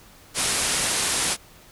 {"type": "low-pass noise", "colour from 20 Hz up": "white", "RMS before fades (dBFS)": -24, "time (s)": [0.34, 1.37], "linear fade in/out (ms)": 50, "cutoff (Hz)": 11000, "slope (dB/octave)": 96, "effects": ["pink hiss -50 dBFS RMS until 1.71 s"]}